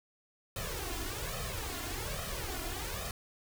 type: noise with flanger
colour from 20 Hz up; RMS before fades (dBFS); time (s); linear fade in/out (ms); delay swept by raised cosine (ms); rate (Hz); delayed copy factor
pink; -38; 0.56-3.11; 2; 1.6 to 2.9; 1.2; +0.8
effects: none